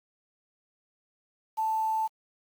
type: tone with quantisation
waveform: sine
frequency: 880 Hz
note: A5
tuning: in tune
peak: -25 dBFS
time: 1.57-2.08 s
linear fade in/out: 20 ms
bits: 8
effects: Opus 48 kbps